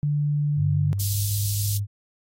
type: tone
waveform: sine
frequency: 146.83 Hz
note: D3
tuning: in tune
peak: -20 dBFS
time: 0.03-0.93 s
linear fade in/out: 0 ms
type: tone with pitch glide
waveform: sine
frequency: 98.8 to 101.7 Hz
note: G2 to G#2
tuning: +14 to -36 cents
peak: -23 dBFS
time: 0.56-1.87 s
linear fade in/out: 50 ms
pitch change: +50 cents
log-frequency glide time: 0.92-1.35 s
type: high-pass noise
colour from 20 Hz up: white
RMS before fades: -30 dBFS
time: 0.99-1.78 s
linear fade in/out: 10 ms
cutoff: 3900 Hz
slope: 24 dB/octave
effects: AAC 48 kbps